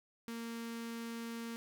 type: tone with notch filter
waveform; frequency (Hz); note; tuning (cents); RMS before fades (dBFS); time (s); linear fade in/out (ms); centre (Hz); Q
sawtooth; 231; A#3; -16; -43; 0.28-1.56; 0; 660; 1.5
effects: none